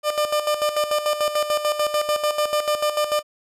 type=tone with tremolo; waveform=30% pulse; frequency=600 Hz; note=D5; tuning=37 cents sharp; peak=-15 dBFS; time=0.03-3.23 s; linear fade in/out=50 ms; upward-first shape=square; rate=6.8 Hz; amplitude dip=65%; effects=resampled to 32000 Hz